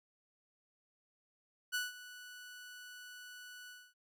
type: tone with ADSR envelope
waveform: sawtooth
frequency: 1480 Hz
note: F#6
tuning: in tune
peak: -29 dBFS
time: 1.72-3.94 s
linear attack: 28 ms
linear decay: 170 ms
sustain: -17 dB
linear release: 250 ms
effects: none